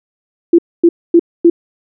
sine tone bursts, 340 Hz, F4, 46 cents flat, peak -3 dBFS, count 4, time 0.53-1.5 s, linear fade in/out 5 ms, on 55 ms, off 250 ms, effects none

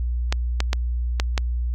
clicks, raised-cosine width 0.2 ms, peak -5 dBFS, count 5, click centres 0.325 / 0.604 / 0.731 / 1.199 / 1.378 s, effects added 60 Hz sine -21 dBFS peak until 1.74 s

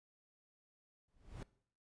brown noise with exponential growth, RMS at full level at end -41 dBFS, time 1.08-1.43 s, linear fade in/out 2 ms, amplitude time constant 74 ms, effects noise-tail reverb RT60 0.6 s tail -20 dB re dry + resampled to 22050 Hz

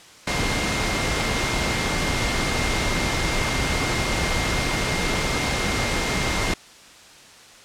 sine tone in noise, 2117 Hz, C7, 20 cents sharp, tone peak -30 dBFS, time 0.27-6.54 s, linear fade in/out 5 ms, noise pink, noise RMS -23 dBFS, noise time 0.27-6.54 s, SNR -10 dB, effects white hiss -46 dBFS RMS until 7.64 s + low-pass 7000 Hz 12 dB/octave

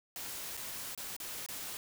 white noise with dropouts, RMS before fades -42 dBFS, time 0.16-1.77 s, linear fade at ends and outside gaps 1 ms, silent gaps 0.569-0.574 / 0.949-0.976 / 1.165-1.201 / 1.463-1.487 s, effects none

